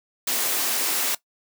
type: high-pass noise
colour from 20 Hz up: white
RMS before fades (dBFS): -24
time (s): 0.27-1.15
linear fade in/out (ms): 5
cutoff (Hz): 230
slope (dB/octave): 24
effects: noise-tail reverb RT60 0.1 s tail -18 dB re dry